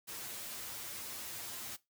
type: noise with comb filter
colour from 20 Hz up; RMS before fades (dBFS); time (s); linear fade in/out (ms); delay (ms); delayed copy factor
white; -44; 0.07-1.77; 20; 8.7; +0.75
effects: noise-tail reverb RT60 0.2 s tail -19 dB re dry